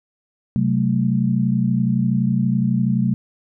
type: chord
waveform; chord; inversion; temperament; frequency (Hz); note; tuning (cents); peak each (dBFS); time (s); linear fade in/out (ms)
sine; F# diminished; second; equal with one note detuned; 130.81 / 188.01 / 220; C3 / F#3 / A3; 0 / +28 / 0; -20; 0.56-3.14; 0
effects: none